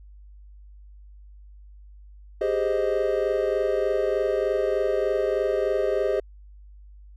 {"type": "chord", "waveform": "triangle", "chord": "Ab major seventh", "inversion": "third", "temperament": "equal", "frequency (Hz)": [392, 415.3, 523.3, 622.3], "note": ["G4", "Ab4", "C5", "Eb5"], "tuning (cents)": [0, 0, 0, 0], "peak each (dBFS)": -25, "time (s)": [2.41, 6.2], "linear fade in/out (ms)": 5, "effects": ["added 50 Hz sine -44 dBFS peak until 7.16 s"]}